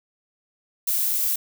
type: noise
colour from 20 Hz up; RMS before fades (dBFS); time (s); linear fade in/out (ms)
violet; -23; 0.87-1.36; 5
effects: none